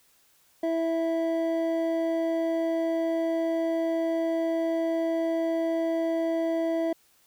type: tone pair together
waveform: triangle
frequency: 328.4 / 658.7 Hz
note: E4 / E5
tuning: -6 / -1 cents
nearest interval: octave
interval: 1205 cents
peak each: -25 dBFS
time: 0.63-6.93 s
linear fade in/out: 5 ms
effects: white hiss -63 dBFS RMS until 7.26 s